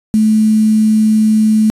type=tone with quantisation; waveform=sine; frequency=216.9 Hz; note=A3; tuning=25 cents flat; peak=-7 dBFS; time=0.14-1.7 s; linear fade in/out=0 ms; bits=5; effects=resampled to 32000 Hz